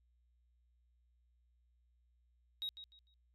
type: tone with echo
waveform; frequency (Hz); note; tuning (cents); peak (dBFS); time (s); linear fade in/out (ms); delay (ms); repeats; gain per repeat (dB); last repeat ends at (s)
sine; 3796; A#7; +31; -36; 2.62-2.69; 0; 150; 3; -12; 3.14
effects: tanh soft clip ceiling -35 dBFS + added 60 Hz sine -70 dBFS peak until 3.34 s